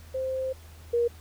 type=tone pair in turn; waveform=sine; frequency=523.3 / 473.7 Hz; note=C5 / A#4; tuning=0 / +28 cents; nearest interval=major second; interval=172 cents; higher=first; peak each=-27 / -21 dBFS; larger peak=second; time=0.14-0.53 / 0.93-1.08 s; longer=first; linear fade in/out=10 ms; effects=added 80 Hz sine -46 dBFS peak until 1.2 s + pink hiss -54 dBFS RMS until 1.2 s